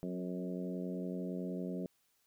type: harmonic tone with a mistuned harmonic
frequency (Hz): 90.8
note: F#2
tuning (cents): -32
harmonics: 2 / 3 / 4 / 5 / 6 / 7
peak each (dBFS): -39 / -43 / -45 / -47 / -49 / -50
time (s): 0.03-1.86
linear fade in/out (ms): 0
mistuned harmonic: 3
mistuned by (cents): -24
effects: white hiss -75 dBFS RMS until 2.26 s